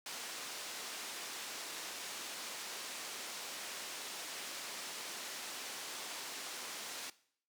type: band-pass noise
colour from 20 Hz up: white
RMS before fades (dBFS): -45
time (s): 0.06-7.1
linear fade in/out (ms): 2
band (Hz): 270 to 7000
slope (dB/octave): 12
effects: noise-tail reverb RT60 0.6 s tail -19 dB re dry